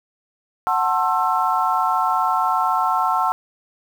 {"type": "chord", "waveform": "sine", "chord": "F# half-diminished seventh", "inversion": "none", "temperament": "just", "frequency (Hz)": [740, 888, 1065.6, 1332], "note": ["F#5", "A5", "C6", "E6"], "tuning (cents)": [0, 16, 31, 18], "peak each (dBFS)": -22, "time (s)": [0.67, 3.32], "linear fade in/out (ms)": 0, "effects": ["7-bit"]}